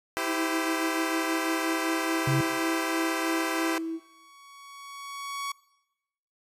10% pulse chord, C major, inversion first, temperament equal with one note detuned, 329.6 / 392 / 513.4 Hz, E4 / G4 / C5, 0 / 0 / -33 cents, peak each -23 / -24 / -25 dBFS, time 0.17-3.78 s, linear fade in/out 0 ms
sine tone with pitch glide, 322.6 to 326.5 Hz, E4 to E4, -37 to -17 cents, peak -29 dBFS, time 0.26-4 s, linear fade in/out 50 ms, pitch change +20 cents, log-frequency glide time 0.71-2.68 s
triangle tone, 135.3 Hz, C#3, 42 cents flat, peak -21 dBFS, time 2.27-2.41 s, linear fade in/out 5 ms
sawtooth tone with exponential growth, 1120 Hz, C#6, 18 cents sharp, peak -26 dBFS, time 3.31-5.52 s, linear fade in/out 5 ms, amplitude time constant 480 ms
effects noise-tail reverb RT60 0.9 s tail -21 dB re dry + resampled to 32000 Hz

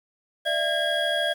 triangle tone cluster, 598 / 671 / 1624 / 3314 Hz, D5 / E5 / G#6 / G#7, +31 / +31 / -39 / -4 cents, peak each -26 dBFS, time 0.45-1.34 s, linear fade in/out 20 ms, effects 8-bit

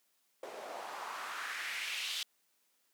white noise with band-pass filter sweep, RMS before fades -41 dBFS, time 0.43-2.23 s, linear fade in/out 2 ms, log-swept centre 490 to 3600 Hz, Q 2.4, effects white hiss -75 dBFS RMS until 2.93 s + high-pass 200 Hz 12 dB/octave

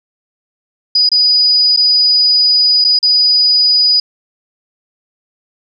sine tone with dropouts, 4940 Hz, D#8, 13 cents flat, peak -7 dBFS, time 0.95-4 s, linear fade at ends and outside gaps 5 ms, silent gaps 1.091-1.116 / 1.764-1.772 / 2.843-2.847 / 2.99-3.028 s, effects none

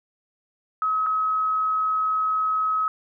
sine tone with dropouts, 1278 Hz, D#6, 46 cents sharp, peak -20 dBFS, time 0.82-2.88 s, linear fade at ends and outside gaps 1 ms, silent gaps 1.063-1.067 s, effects none

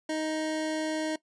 25% pulse tone, 312.6 Hz, D#4, 8 cents sharp, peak -25 dBFS, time 0.09-1.16 s, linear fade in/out 5 ms, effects noise-tail reverb RT60 0.1 s tail -19 dB re dry + resampled to 22050 Hz

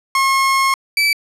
30% pulse tone pair in turn, 1080 / 2311 Hz, C#6 / D7, -45 / -28 cents, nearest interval octave + minor second, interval 1317 cents, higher second, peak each -10 dBFS, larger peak neither, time 0.15-0.74 / 0.97-1.13 s, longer first, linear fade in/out 2 ms, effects low-pass 11000 Hz 12 dB/octave

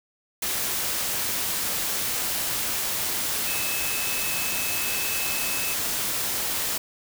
sine tone in noise, 2594 Hz, E7, 28 cents flat, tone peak -32 dBFS, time 3.47-5.74 s, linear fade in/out 5 ms, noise white, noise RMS -27 dBFS, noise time 0.42-6.78 s, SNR -8 dB, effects none

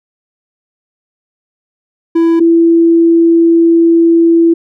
triangle / sine tone pair in turn, 332 / 333.8 Hz, E4 / E4, +12 / +22 cents, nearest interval unison, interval 10 cents, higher second, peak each -4 dBFS, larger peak neither, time 2.15-2.4 / 2.4-4.54 s, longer second, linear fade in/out 10 ms, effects none

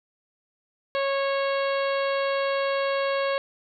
harmonic tone, 550 Hz, C#5, 14 cents flat, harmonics 1 / 2 / 3 / 4 / 5 / 6 / 7 / 8, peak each -24 / -30 / -34 / -36 / -38 / -40 / -41 / -42 dBFS, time 0.95-3.38 s, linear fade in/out 0 ms, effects none

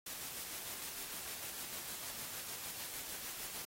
white noise with tremolo, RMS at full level -44 dBFS, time 0.06-3.65 s, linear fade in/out 5 ms, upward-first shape square, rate 6.6 Hz, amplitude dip 25%, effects AAC 48 kbps

